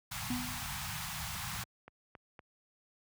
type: band-stop noise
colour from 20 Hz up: pink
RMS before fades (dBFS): -39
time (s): 0.11-1.64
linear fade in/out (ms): 10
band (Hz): 190 to 760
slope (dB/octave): 48
type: tone with exponential decay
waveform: triangle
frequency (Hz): 246.9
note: B3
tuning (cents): 0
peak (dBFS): -29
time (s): 0.3-0.81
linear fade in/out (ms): 5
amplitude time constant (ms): 110
type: clicks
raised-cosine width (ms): 0.5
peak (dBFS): -34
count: 6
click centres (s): 1.353 / 1.562 / 1.638 / 1.88 / 2.152 / 2.392
effects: high-pass 60 Hz 12 dB/octave